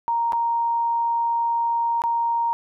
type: tone with dropouts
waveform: sine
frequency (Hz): 932.3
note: A#5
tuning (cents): 0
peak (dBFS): -19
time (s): 0.08-2.53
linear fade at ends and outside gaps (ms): 0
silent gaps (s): 0.322-0.331 / 2.019-2.038
effects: none